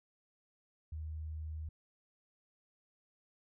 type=tone; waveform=sine; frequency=78.1 Hz; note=D#2; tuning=7 cents sharp; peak=-39 dBFS; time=0.92-1.69 s; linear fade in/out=5 ms; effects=none